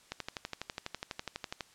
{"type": "click train", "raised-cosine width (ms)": 0.2, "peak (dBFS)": -19, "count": 19, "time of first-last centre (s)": [0.12, 1.608], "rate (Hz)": 12.1, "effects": ["white hiss -61 dBFS RMS until 1.74 s", "low-pass 8000 Hz 12 dB/octave"]}